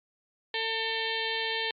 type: harmonic tone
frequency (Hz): 448.9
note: A4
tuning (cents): +35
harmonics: 1 / 2 / 4 / 5 / 6 / 7 / 8 / 9 / 10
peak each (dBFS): -36 / -37 / -34 / -38 / -39 / -35 / -38 / -38 / -45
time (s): 0.54-1.71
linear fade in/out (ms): 2
effects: MP3 48 kbps